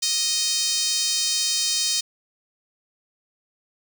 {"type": "tone with high-pass filter", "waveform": "5% pulse", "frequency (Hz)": 622.3, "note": "D#5", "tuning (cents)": 0, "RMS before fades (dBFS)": -23, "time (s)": [0.02, 2.01], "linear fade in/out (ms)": 10, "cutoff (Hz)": 4400, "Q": 1.3, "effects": []}